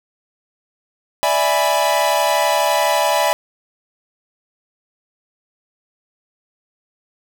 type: chord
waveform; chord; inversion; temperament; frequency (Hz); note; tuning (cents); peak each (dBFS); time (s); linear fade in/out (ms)
45% pulse; E dominant seventh; third; equal; 587.3 / 659.3 / 830.6 / 987.8; D5 / E5 / G#5 / B5; 0 / 0 / 0 / 0; -20; 1.23-3.33; 0
effects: none